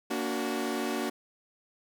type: chord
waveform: sawtooth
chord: Bb augmented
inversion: none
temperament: equal with one note detuned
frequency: 233.1 / 287.5 / 370 Hz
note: Bb3 / D4 / F#4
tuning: 0 / -37 / 0 cents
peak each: -30 dBFS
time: 0.1-1.1 s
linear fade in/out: 10 ms
effects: none